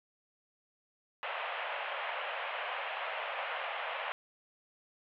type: band-pass noise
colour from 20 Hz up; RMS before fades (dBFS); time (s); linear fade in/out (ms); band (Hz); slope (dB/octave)
pink; -38; 1.23-4.12; 0; 550 to 3100; 48
effects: none